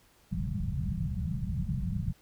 white low-pass noise, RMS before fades -32 dBFS, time 0.31-2.13 s, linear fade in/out 20 ms, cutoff 200 Hz, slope 96 dB/octave, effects pink hiss -63 dBFS RMS until 2.21 s

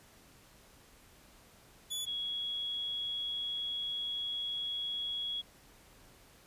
sawtooth / sine tone pair in turn, 3433 / 3337 Hz, A7 / G#7, -43 / +8 cents, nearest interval unison, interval 49 cents, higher first, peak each -32 / -34 dBFS, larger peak first, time 1.9-2.06 / 2.06-5.42 s, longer second, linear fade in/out 20 ms, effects pink hiss -60 dBFS RMS until 6.46 s + resampled to 32000 Hz

